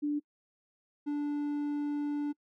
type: tone pair in turn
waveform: sine / triangle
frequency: 293.7 / 292 Hz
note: D4 / D4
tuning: 0 / -10 cents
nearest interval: unison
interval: 10 cents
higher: first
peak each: -28 dBFS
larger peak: neither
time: 0.02-0.2 / 1.06-2.33 s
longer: second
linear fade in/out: 20 ms
effects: noise-tail reverb RT60 0.1 s tail -26 dB re dry